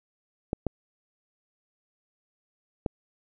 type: clicks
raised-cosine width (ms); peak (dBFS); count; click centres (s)
2; -13; 3; 0.531 / 0.667 / 2.862
effects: none